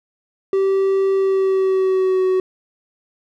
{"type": "tone with pitch glide", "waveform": "triangle", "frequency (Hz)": [387.6, 373.5], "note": ["G4", "F#4"], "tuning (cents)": [-20, 16], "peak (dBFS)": -12, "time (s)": [0.53, 2.4], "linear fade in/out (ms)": 2, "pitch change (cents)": -64, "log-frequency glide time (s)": [1.14, 2.24], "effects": []}